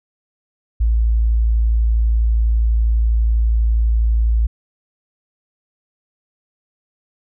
sine tone, 56.1 Hz, A1, 34 cents sharp, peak -12 dBFS, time 0.8-4.47 s, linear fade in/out 10 ms, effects none

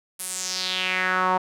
sawtooth tone with band-pass filter sweep, 185 Hz, F#3, in tune, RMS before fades -25 dBFS, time 0.19-1.38 s, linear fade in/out 10 ms, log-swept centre 11000 to 890 Hz, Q 3.3, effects none

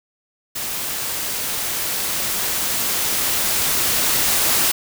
white noise with level ramp, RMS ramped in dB -26 to -17 dBFS, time 0.55-4.72 s, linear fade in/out 10 ms, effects none

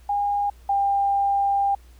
sine tone pair in turn, 813 / 797.2 Hz, G#5 / G5, -37 / +29 cents, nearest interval unison, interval 34 cents, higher first, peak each -20 / -18 dBFS, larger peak second, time 0.09-0.5 / 0.69-1.75 s, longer second, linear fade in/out 5 ms, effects added 60 Hz sine -46 dBFS peak until 1.99 s + pink hiss -58 dBFS RMS until 1.99 s

